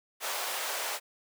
pink high-pass noise, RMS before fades -34 dBFS, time 0.2-1 s, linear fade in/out 50 ms, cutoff 550 Hz, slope 24 dB/octave, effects none

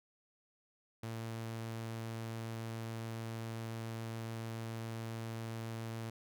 sawtooth tone, 113.4 Hz, A#2, 47 cents flat, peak -36 dBFS, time 1.03-6.1 s, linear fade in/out 5 ms, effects none

